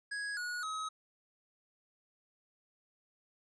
square tone with pitch steps, 1661.2 / 1454.5 / 1273.6 Hz, G#6 / F#6 / D#6, 0 / -30 / +40 cents, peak -37 dBFS, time 0.11-0.89 s, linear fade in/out 10 ms, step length 260 ms, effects resampled to 22050 Hz

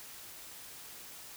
silence, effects white hiss -49 dBFS RMS until 1.36 s

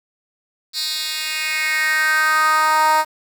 10% pulse tone with high-pass filter sweep, 311.1 Hz, D#4, in tune, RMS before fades -18 dBFS, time 0.73-3.05 s, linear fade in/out 50 ms, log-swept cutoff 4200 to 820 Hz, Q 3.7, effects 7-bit

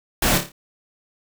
pink noise with echo, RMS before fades -19 dBFS, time 0.22-0.38 s, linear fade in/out 5 ms, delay 28 ms, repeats 5, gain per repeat -6 dB, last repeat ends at 0.52 s, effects none

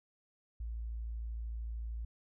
sine tone, 56.6 Hz, A1, 50 cents sharp, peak -37 dBFS, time 0.6-2.05 s, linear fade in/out 5 ms, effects none

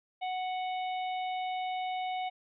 harmonic tone, 740 Hz, F#5, in tune, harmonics 1 / 3 / 4 / 5, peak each -32 / -43 / -47 / -48 dBFS, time 0.21-2.3 s, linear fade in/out 20 ms, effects none

